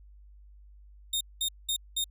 sawtooth tone bursts, 3679 Hz, A#7, 24 cents flat, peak -24 dBFS, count 4, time 1.13-2.042 s, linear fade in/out 5 ms, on 78 ms, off 200 ms, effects added 50 Hz sine -50 dBFS peak until 2.1 s

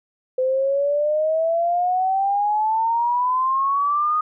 sine exponential sweep, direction up, 510 to 1245 Hz, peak -17 dBFS, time 0.38-4.21 s, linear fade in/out 5 ms, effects none

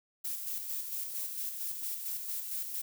violet noise with tremolo, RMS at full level -36 dBFS, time 0.24-2.82 s, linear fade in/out 10 ms, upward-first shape square, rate 4.4 Hz, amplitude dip 40%, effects none

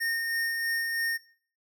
square tone with tremolo, 1837 Hz, A#6, 26 cents flat, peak -27 dBFS, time 0-1.18 s, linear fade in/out 20 ms, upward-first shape sine, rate 3.1 Hz, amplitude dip 30%, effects noise-tail reverb RT60 0.5 s tail -19 dB re dry

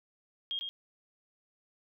sine tone with echo, 3240 Hz, G#7, 43 cents flat, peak -32 dBFS, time 0.51-0.59 s, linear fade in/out 0 ms, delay 100 ms, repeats 1, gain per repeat -4 dB, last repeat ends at 0.69 s, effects none

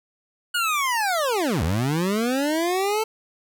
25% pulse linear two-way sweep, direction down then up, 1464 to 73.42 to 446.3 Hz, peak -17 dBFS, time 0.54-3.04 s, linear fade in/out 10 ms, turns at 1.63 s, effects none

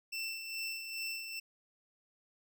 25% pulse tone with tremolo, 2677 Hz, E7, 26 cents sharp, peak -32 dBFS, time 0.12-1.4 s, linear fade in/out 10 ms, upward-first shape sine, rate 2.4 Hz, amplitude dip 50%, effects none

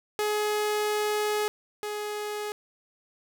sawtooth tone pair in turn, 421.2 / 418.9 Hz, G#4 / G#4, +24 / +15 cents, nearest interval unison, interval 9 cents, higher first, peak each -21 / -27 dBFS, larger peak first, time 0.19-1.48 / 1.83-2.52 s, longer first, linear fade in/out 0 ms, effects none

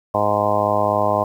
harmonic tone, 103.83 Hz, G#2, in tune, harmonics 1 / 2 / 3 / 4 / 5 / 6 / 7 / 8 / 9 / 10, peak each -28 / -29 / -30 / -30 / -25 / -20 / -24 / -25 / -26 / -23 dBFS, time 0.14-1.24 s, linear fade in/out 5 ms, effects 8-bit

